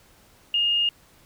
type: tone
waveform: sine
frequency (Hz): 2839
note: F7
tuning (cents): +28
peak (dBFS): -19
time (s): 0.54-0.89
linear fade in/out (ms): 2
effects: pink hiss -56 dBFS RMS until 1.25 s